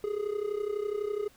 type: tone with amplitude modulation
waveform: triangle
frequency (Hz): 415.3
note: G#4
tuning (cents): 0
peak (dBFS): -24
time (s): 0.04-1.28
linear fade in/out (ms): 0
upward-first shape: sine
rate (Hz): 32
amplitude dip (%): 80
effects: pink hiss -60 dBFS RMS until 1.36 s